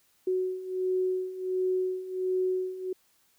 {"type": "beating tone pair", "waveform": "sine", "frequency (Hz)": [369.8, 371.2], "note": ["F#4", "F#4"], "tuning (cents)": [-1, 6], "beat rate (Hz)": 1.4, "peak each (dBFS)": [-32, -28], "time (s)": [0.27, 2.93], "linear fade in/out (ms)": 5, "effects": ["white hiss -67 dBFS RMS until 3.38 s"]}